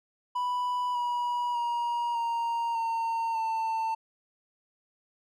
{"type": "tone with pitch steps", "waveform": "triangle", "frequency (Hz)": [987.8, 968.6, 949.8, 931.3, 913.2, 895.4], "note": ["B5", "B5", "A#5", "A#5", "A#5", "A5"], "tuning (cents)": [0, -34, 32, -2, -36, 30], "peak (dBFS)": -25, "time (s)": [0.35, 3.95], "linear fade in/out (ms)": 10, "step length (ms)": 600, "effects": []}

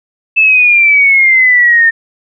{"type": "exponential sweep", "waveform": "sine", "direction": "down", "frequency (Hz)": [2637, 1810], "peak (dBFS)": -4, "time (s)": [0.36, 1.91], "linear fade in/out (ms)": 20, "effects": []}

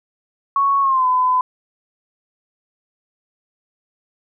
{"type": "tone with pitch glide", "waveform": "sine", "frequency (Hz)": [1108.7, 1010.8], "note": ["C#6", "B5"], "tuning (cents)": [0, 40], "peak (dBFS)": -13, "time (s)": [0.56, 1.41], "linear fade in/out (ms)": 2, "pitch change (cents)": -160, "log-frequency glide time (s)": [0.81, 1.06], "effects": []}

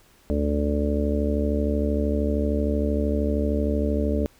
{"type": "harmonic tone", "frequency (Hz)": 73, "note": "D2", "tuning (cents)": -10, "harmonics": [1, 3, 4, 5, 6, 7, 8], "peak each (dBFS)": [-24, -27, -28, -38, -29, -39, -30], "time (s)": [0.3, 4.26], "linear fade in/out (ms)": 0, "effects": ["pink hiss -57 dBFS RMS until 4.39 s"]}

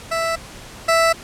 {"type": "tone pair in turn", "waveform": "20% pulse", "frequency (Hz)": [660, 660], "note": ["E5", "E5"], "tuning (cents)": [2, 2], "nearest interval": "unison", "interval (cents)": 0, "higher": "neither", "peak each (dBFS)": [-14, -8], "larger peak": "second", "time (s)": [[0.11, 0.36], [0.88, 1.13]], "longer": "neither", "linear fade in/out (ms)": 10, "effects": ["pink hiss -38 dBFS RMS until 1.23 s", "low-pass 10000 Hz 12 dB/octave"]}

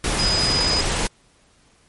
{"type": "tone in noise", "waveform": "sine", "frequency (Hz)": 4978, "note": "D#8", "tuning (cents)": 0, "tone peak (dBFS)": -19, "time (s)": [0.19, 0.81], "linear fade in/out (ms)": 2, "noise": "pink", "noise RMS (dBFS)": -22, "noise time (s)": [0.04, 1.07], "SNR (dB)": 0, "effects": ["pink hiss -57 dBFS RMS until 1.88 s", "MP3 48 kbps"]}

